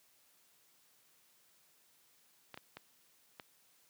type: clicks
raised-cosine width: 0.3 ms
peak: -30 dBFS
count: 4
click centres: 2.543 / 2.575 / 2.77 / 3.398 s
effects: white hiss -69 dBFS RMS until 3.89 s + high-pass 100 Hz 12 dB/octave